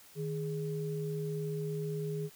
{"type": "tone pair together", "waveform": "sine", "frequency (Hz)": [155.56, 415.3], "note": ["D#3", "G#4"], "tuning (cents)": [0, 0], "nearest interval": "octave + perfect fourth", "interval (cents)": 1700, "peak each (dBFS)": [-35, -37], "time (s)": [0.15, 2.3], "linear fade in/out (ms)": 50, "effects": ["white hiss -57 dBFS RMS until 2.35 s"]}